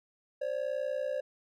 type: ring-modulated tone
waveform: triangle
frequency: 554.4 Hz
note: C#5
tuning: in tune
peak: -26 dBFS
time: 0.41-1.21 s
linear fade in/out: 10 ms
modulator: 30.2 Hz
effects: none